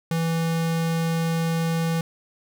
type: tone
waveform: square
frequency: 164.81 Hz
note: E3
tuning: in tune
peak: -22 dBFS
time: 0.11-2.01 s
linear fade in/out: 2 ms
effects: none